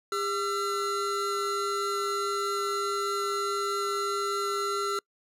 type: tone pair together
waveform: square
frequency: 401.6 / 1350.8 Hz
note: G4 / E6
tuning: +42 / +42 cents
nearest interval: octave + major sixth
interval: 2100 cents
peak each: -32 / -30 dBFS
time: 0.12-4.99 s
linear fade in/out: 2 ms
effects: noise-tail reverb RT60 0.1 s tail -26 dB re dry + low-pass 10000 Hz 12 dB/octave